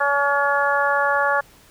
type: harmonic tone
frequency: 283.2 Hz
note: C#4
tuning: 37 cents sharp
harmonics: 2 / 3 / 4 / 5 / 6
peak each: -23 / -23 / -23 / -23 / -23 dBFS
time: 0-1.41 s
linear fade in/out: 10 ms
effects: pink hiss -51 dBFS RMS until 1.7 s